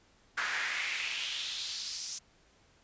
brown noise with high-pass filter sweep, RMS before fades -36 dBFS, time 0.37-2.19 s, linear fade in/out 10 ms, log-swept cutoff 1500 to 6000 Hz, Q 3, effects pink hiss -65 dBFS RMS until 2.83 s + resampled to 16000 Hz

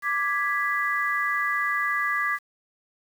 sine chord, G# diminished, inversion second, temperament equal, 1174.7 / 1661.2 / 1975.5 Hz, D6 / G#6 / B6, 0 / 0 / 0 cents, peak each -27 dBFS, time 0.02-2.39 s, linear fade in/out 50 ms, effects 8-bit

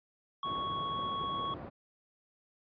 square tone, 1108.7 Hz, C#6, in tune, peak -34 dBFS, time 0.43-1.54 s, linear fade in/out 2 ms
pink band-pass noise, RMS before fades -44 dBFS, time 0.44-1.7 s, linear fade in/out 20 ms, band 110 to 880 Hz, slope 12 dB/octave
effects resampled to 11025 Hz

